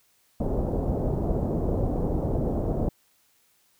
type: low-pass noise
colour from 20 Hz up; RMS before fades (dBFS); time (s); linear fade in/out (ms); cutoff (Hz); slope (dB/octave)
pink; -26; 0.4-2.89; 5; 650; 24
effects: white hiss -65 dBFS RMS until 3.79 s